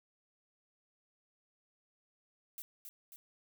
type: noise with echo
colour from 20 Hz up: violet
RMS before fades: -45 dBFS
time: 2.58-2.62 s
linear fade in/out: 0 ms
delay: 270 ms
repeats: 2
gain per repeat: -4 dB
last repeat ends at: 3.16 s
effects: none